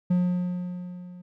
triangle tone with level ramp, 179 Hz, F3, 43 cents sharp, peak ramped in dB -16 to -39 dBFS, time 0.1-1.22 s, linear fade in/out 10 ms, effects none

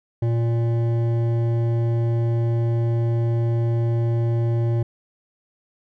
sine tone with hard clipping, 116.54 Hz, A#2, in tune, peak -20 dBFS, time 0.22-4.83 s, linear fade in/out 5 ms, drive 11 dB, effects none

